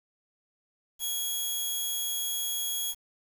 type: tone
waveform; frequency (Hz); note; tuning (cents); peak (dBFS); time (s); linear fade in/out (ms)
10% pulse; 3322; G#7; 0; -21; 0.99-2.95; 50
effects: 8-bit